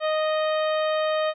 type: harmonic tone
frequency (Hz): 621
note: D#5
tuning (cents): -3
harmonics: 1 / 2 / 3 / 4 / 5 / 6 / 7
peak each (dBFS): -22 / -29 / -34 / -39 / -37 / -40 / -46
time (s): 0-1.34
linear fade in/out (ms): 50
effects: none